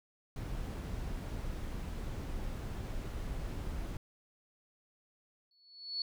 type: noise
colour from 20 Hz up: brown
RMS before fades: -39 dBFS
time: 0.36-3.97 s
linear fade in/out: 2 ms
type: tone with exponential growth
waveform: sine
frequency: 4414 Hz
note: C#8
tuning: 8 cents flat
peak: -31 dBFS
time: 5.51-6.02 s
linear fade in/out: 2 ms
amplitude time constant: 110 ms
effects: none